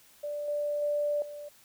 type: tone with level steps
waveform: sine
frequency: 587 Hz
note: D5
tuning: 1 cent flat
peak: -32 / -28 / -26 / -39 dBFS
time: 0.23-1.49 s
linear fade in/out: 10 ms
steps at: 0.48 / 0.82 / 1.22 s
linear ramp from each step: 2 ms
effects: white hiss -59 dBFS RMS until 1.64 s